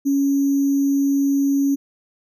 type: tone with sample-and-hold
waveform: sine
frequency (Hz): 278.6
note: C#4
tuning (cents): +9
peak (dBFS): -15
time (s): 0.05-1.76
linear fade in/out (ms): 20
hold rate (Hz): 6300
effects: none